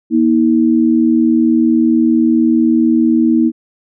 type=tone pair together; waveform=sine; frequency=238.9 / 318.9 Hz; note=A#3 / D#4; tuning=+43 / +43 cents; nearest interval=perfect fourth; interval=500 cents; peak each=-11 dBFS; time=0.1-3.52 s; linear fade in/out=50 ms; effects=none